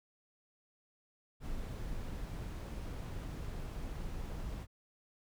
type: noise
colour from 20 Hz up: brown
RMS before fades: -41 dBFS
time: 1.4-4.67 s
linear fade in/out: 50 ms
effects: none